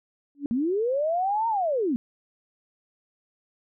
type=tone with exponential growth; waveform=sine; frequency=284.9 Hz; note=C#4; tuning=48 cents sharp; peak=-22 dBFS; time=0.35-0.46 s; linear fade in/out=1 ms; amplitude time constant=23 ms
type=linear two-way sweep; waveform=sine; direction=up then down; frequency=220 to 931 to 220 Hz; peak=-22 dBFS; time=0.51-1.96 s; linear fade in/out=0 ms; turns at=1.48 s
effects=none